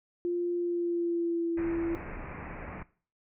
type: tone with pitch glide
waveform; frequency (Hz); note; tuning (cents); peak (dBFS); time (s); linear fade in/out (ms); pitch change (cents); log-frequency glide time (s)
sine; 349.2 to 335.2; F4 to E4; 0 to +29; -27; 0.25-1.95; 0; -71; 0.56-1.56
type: low-pass noise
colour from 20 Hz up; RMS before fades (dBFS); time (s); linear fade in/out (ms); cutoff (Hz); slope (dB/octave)
pink; -41; 1.57-2.83; 5; 2500; 96
effects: noise-tail reverb RT60 0.4 s tail -18 dB re dry